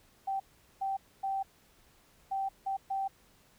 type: tone bursts at uneven times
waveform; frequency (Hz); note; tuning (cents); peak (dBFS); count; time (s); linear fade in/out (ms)
sine; 778; G5; -13; -30; 6; 0.27-0.4 / 0.81-0.97 / 1.23-1.43 / 2.31-2.49 / 2.66-2.77 / 2.9-3.08; 10
effects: pink hiss -64 dBFS RMS until 3.58 s